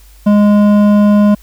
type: tone with hard clipping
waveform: sine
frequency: 206.8 Hz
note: G#3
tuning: 7 cents flat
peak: -7 dBFS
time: 0.26-1.35 s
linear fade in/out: 10 ms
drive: 10 dB
effects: added 50 Hz sine -38 dBFS peak until 1.42 s + white hiss -47 dBFS RMS until 1.42 s